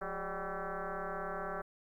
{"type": "tone with frequency modulation", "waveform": "sine", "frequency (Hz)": 370, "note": "F#4", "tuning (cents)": 0, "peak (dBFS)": -36, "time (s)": [0.01, 1.62], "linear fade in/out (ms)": 10, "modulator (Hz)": 194, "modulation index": 6.2, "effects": ["12-bit"]}